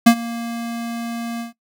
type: tone with ADSR envelope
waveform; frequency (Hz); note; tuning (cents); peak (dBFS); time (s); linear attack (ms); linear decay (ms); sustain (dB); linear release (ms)
square; 233.1; A#3; 0; -5; 0.06-1.53; 10; 75; -20; 130
effects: noise-tail reverb RT60 0.1 s tail -17 dB re dry